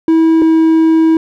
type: tone pair in turn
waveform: triangle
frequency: 324.2 / 322.5 Hz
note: E4 / E4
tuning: -29 / -38 cents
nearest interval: unison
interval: 9 cents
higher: first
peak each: -4 dBFS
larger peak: neither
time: 0.08-0.42 / 0.42-1.17 s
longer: second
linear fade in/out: 2 ms
effects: none